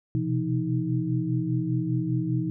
sine tone cluster, 124.1 / 129.1 / 169.1 / 315.3 Hz, B2 / C3 / E3 / D#4, +9 / -23 / +44 / +23 cents, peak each -29 dBFS, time 0.15-2.5 s, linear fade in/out 0 ms, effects none

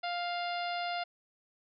harmonic tone, 700 Hz, F5, 4 cents sharp, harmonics 1 / 2 / 3 / 4 / 5 / 6 / 7, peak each -34 / -41 / -43 / -44 / -46 / -47 / -48 dBFS, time 0.03-1.04 s, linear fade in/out 10 ms, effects none

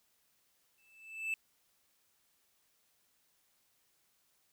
triangle tone with exponential growth, 2637 Hz, E7, in tune, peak -29 dBFS, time 0.78-1.34 s, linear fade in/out 1 ms, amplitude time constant 120 ms, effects white hiss -74 dBFS RMS until 4.52 s

